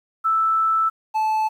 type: tone pair in turn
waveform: sine / triangle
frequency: 1318.5 / 870.6 Hz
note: E6 / A5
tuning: 0 / -19 cents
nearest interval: perfect fifth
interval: 719 cents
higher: first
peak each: -16 dBFS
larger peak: neither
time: 0.24-0.9 / 1.14-1.49 s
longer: first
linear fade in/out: 20 ms
effects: 9-bit